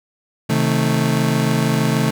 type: chord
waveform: 35% pulse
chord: A diminished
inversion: first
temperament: just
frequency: 132 / 158.4 / 220 Hz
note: C3 / Eb3 / A3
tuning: +16 / +31 / 0 cents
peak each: -18 dBFS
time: 0.49-2.11 s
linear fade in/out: 10 ms
effects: none